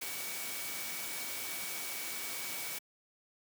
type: tone in noise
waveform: sine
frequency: 2264 Hz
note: C#7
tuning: 36 cents sharp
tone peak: -46 dBFS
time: 0.01-2.79 s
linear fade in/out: 10 ms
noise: white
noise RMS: -40 dBFS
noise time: 0.01-2.79 s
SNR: -9 dB
effects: high-pass 150 Hz 12 dB/octave